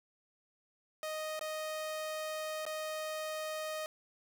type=tone with dropouts; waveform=sawtooth; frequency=622.3 Hz; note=D#5; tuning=in tune; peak=-33 dBFS; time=1.03-3.86 s; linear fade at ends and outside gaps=1 ms; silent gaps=1.393-1.411 / 2.653-2.664 s; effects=none